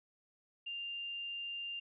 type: tone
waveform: sine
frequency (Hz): 2794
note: F7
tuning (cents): 0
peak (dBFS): -39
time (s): 0.66-1.8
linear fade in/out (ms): 10
effects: none